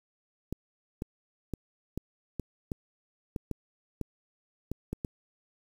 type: clicks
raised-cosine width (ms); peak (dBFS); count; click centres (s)
3; -20; 12; 0.526 / 1.021 / 1.537 / 1.976 / 2.397 / 2.718 / 3.362 / 3.513 / 4.013 / 4.716 / 4.93 / 5.048
effects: 8-bit